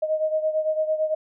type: beating tone pair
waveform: sine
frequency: 622.3 / 631.2 Hz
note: D#5 / D#5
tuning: 0 / +25 cents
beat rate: 8.9 Hz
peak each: -22 / -27 dBFS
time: 0.02-1.15 s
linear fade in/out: 10 ms
effects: none